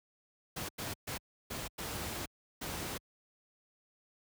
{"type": "noise bursts at uneven times", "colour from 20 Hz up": "pink", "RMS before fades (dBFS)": -39, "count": 6, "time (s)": [[0.56, 0.69], [0.78, 0.94], [1.07, 1.18], [1.5, 1.68], [1.78, 2.26], [2.61, 2.98]], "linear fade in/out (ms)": 10, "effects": ["high-pass 60 Hz 12 dB/octave"]}